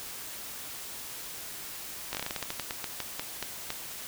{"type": "slowing click train", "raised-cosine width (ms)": 0.2, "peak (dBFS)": -15, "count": 17, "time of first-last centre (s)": [2.13, 3.704], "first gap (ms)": 18, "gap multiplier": 1.2, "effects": ["white hiss -41 dBFS RMS until 4.07 s"]}